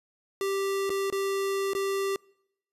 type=tone with dropouts; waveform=square; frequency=392 Hz; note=G4; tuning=in tune; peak=-27 dBFS; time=0.41-2.16 s; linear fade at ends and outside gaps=1 ms; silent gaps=0.895-0.902 / 1.101-1.125 / 1.734-1.75 s; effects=noise-tail reverb RT60 0.8 s tail -26 dB re dry + resampled to 32000 Hz